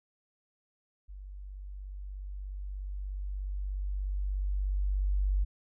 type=tone with level ramp; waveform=sine; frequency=48.4 Hz; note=G1; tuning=21 cents flat; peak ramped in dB=-42 to -24 dBFS; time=1.08-5.45 s; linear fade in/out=20 ms; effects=none